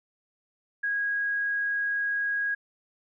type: tone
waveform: sine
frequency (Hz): 1646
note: G#6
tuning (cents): -16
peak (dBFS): -25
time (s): 0.83-2.55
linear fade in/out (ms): 10
effects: none